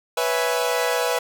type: chord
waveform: sawtooth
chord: C# minor seventh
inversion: third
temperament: equal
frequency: 493.9 / 554.4 / 659.3 / 830.6 Hz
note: B4 / C#5 / E5 / G#5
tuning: 0 / 0 / 0 / 0 cents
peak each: -19 / -25 / -22 / -25 dBFS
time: 0.17-1.19 s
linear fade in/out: 5 ms
effects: none